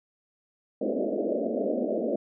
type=band-pass noise; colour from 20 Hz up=white; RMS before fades=-28 dBFS; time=0.81-2.16 s; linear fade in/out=5 ms; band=200 to 650 Hz; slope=96 dB/octave; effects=none